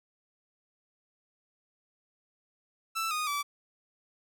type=tone with pitch steps; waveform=sawtooth; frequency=1326 / 1237.2 / 1154.4 Hz; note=E6 / D#6 / D6; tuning=+10 / -10 / -30 cents; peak=-26 dBFS; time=2.95-3.43 s; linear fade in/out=20 ms; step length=160 ms; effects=none